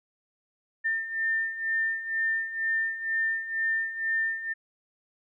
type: beating tone pair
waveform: sine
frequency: 1800 / 1802.1 Hz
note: A6 / A6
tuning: +39 / +41 cents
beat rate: 2.1 Hz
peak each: -32 / -27 dBFS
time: 0.84-4.54 s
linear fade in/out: 20 ms
effects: none